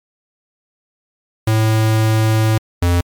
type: tone pair in turn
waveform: square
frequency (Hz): 110 / 87.31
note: A2 / F2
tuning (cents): 0 / 0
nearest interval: major third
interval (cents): 400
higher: first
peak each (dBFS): -12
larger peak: neither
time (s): 1.47-2.58 / 2.82-3.01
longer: first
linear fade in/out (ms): 5
effects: MP3 96 kbps